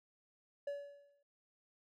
triangle tone with exponential decay, 570 Hz, C#5, 48 cents sharp, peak -34 dBFS, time 0.67-1.23 s, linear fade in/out 5 ms, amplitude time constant 120 ms, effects none

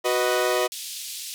sawtooth chord, B major, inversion second, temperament equal, 370 / 493.9 / 622.3 Hz, F#4 / B4 / D#5, 0 / 0 / 0 cents, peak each -21 dBFS, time 0.04-0.68 s, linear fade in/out 20 ms
pink band-pass noise, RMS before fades -35 dBFS, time 0.72-1.34 s, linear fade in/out 0 ms, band 3200 to 14000 Hz, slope 24 dB/octave
effects none

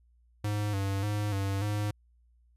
square tone with vibrato, 101.1 Hz, G#2, 46 cents flat, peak -29 dBFS, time 0.44-1.91 s, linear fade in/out 5 ms, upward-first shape square, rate 1.7 Hz, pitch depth 54 cents each way, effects added 59 Hz sine -61 dBFS peak until 2.56 s + resampled to 32000 Hz

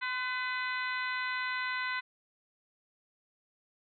harmonic tone with a mistuned harmonic, 503 Hz, B4, 32 cents sharp, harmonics 2 / 3 / 4 / 5 / 6 / 7 / 8, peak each -38 / -36 / -36 / -43 / -50 / -49 / -45 dBFS, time 0.01-2.01 s, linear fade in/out 20 ms, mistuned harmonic 2, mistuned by +31 cents, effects none

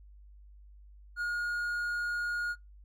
triangle tone, 1433 Hz, F6, 44 cents sharp, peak -28 dBFS, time 1.16-2.56 s, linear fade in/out 50 ms, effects noise-tail reverb RT60 0.2 s tail -26 dB re dry + added 50 Hz sine -51 dBFS peak until 2.84 s

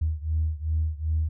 sine beating tone pair, 77.8 / 80.4 Hz, D#2 / E2, 0 / -43 cents, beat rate 2.6 Hz, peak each -25 / -27 dBFS, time 0.01-1.29 s, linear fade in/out 10 ms, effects tanh soft clip ceiling -16 dBFS

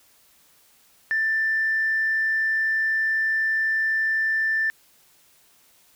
sine tone, 1774 Hz, A6, 14 cents sharp, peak -19 dBFS, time 1.11-4.7 s, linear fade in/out 0 ms, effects tanh soft clip ceiling -15 dBFS + white hiss -58 dBFS RMS until 5.95 s

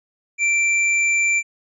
sine tone with hard clipping, 2349 Hz, D7, in tune, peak -17 dBFS, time 0.38-1.43 s, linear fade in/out 50 ms, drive 14 dB, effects resampled to 24000 Hz

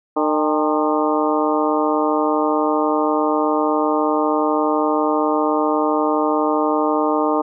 harmonic tone with a mistuned harmonic, 152.1 Hz, D#3, 39 cents flat, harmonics 2 / 3 / 4 / 5 / 6 / 7 / 8, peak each -20 / -22 / -23 / -24 / -25 / -25 / -26 dBFS, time 0.16-7.42 s, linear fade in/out 10 ms, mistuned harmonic 5, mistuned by +79 cents, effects none

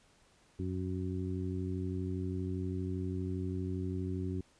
harmonic tone, 92.5 Hz, F#2, in tune, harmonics 1 / 2 / 3 / 4, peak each -36 / -40 / -40 / -42 dBFS, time 0.59-4.41 s, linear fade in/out 5 ms, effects pink hiss -66 dBFS RMS until 4.59 s + resampled to 22050 Hz

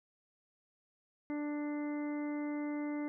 harmonic tone, 294.8 Hz, D4, 7 cents sharp, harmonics 1 / 2 / 3 / 4 / 5 / 6 / 7, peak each -35 / -46 / -50 / -55 / -57 / -60 / -51 dBFS, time 1.3-3.08 s, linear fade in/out 0 ms, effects none

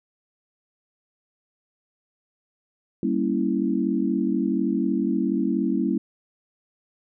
sine chord, G diminished seventh, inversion none, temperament equal, 196 / 233.1 / 277.2 / 329.6 Hz, G3 / Bb3 / Db4 / Fb4, 0 / 0 / 0 / 0 cents, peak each -26 dBFS, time 3.03-5.98 s, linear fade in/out 2 ms, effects none

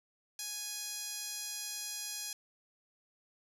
10% pulse tone with band-pass filter, 830.6 Hz, G#5, in tune, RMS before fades -41 dBFS, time 0.39-2.33 s, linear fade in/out 2 ms, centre 8100 Hz, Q 6.9, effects none

